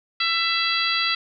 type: harmonic tone with a mistuned harmonic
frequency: 665 Hz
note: E5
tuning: 15 cents sharp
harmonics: 2 / 3 / 4 / 5 / 6 / 7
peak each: -27 / -27 / -27 / -27 / -27 / -27 dBFS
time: 0.2-1.15 s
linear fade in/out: 5 ms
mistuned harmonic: 2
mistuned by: +17 cents
effects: none